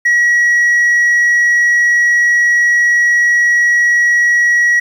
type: tone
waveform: sine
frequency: 1917 Hz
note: A#6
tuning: 48 cents sharp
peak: -5 dBFS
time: 0.05-4.8 s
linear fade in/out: 10 ms
effects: tanh soft clip ceiling -7 dBFS + 7-bit